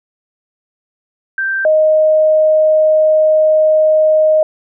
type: tone pair in turn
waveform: sine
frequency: 1568 / 622.3 Hz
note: G6 / D#5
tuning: 0 / 0 cents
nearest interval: octave + major third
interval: 1600 cents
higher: first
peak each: -14 / -7 dBFS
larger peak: second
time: 1.38-1.65 / 1.65-4.43 s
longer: second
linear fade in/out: 2 ms
effects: none